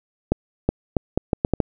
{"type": "accelerating click train", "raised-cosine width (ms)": 2, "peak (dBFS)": -4, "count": 8, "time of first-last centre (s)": [0.32, 1.602], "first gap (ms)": 370, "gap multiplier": 0.75, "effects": []}